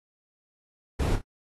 brown noise with echo, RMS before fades -25 dBFS, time 0.99-1.16 s, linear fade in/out 10 ms, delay 28 ms, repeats 2, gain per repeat -8 dB, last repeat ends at 1.216 s, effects AAC 32 kbps

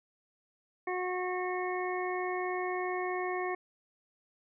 harmonic tone, 364.6 Hz, F#4, 25 cents flat, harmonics 1 / 2 / 3 / 5 / 6, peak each -34 / -37 / -39 / -41 / -42 dBFS, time 0.87-3.55 s, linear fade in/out 5 ms, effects none

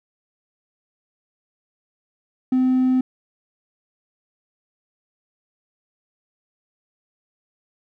triangle tone, 256.8 Hz, C4, 32 cents flat, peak -12 dBFS, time 2.52-3.01 s, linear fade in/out 5 ms, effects tanh soft clip ceiling -10 dBFS

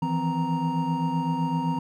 triangle tone cluster, 160.7 / 168.5 / 257.5 / 934 Hz, E3 / E3 / C4 / A#5, -44 / +38 / -28 / +3 cents, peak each -27 dBFS, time 0.02-1.79 s, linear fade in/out 5 ms, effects none

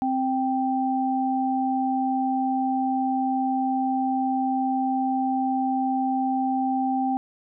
sine tone pair together, 261.6 / 784 Hz, C4 / G5, 0 / 0 cents, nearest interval octave + perfect fifth, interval 1900 cents, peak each -24 dBFS, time 0.02-7.17 s, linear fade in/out 0 ms, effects none

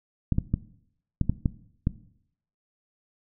clicks, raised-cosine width 5 ms, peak -10 dBFS, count 7, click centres 0.323 / 0.384 / 0.54 / 1.213 / 1.296 / 1.458 / 1.871 s, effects noise-tail reverb RT60 0.7 s tail -17 dB re dry

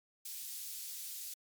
white high-pass noise, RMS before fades -44 dBFS, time 0.25-1.34 s, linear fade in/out 5 ms, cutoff 4200 Hz, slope 12 dB/octave, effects MP3 96 kbps

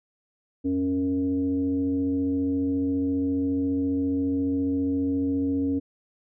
sine tone with frequency modulation, 276.2 Hz, C#4, 6 cents flat, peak -22 dBFS, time 0.64-5.8 s, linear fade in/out 20 ms, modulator 189 Hz, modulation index 0.51, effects none

